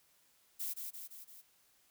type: noise with echo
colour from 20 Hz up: violet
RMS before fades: -39 dBFS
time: 0.59-0.74 s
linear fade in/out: 20 ms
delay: 170 ms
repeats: 4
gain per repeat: -4 dB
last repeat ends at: 1.42 s
effects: white hiss -70 dBFS RMS until 1.9 s